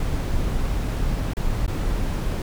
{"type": "noise with dropouts", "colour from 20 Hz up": "brown", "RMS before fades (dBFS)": -23, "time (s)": [0, 2.42], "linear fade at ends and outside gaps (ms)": 2, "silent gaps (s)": [[1.335, 1.368], [1.664, 1.678]], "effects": []}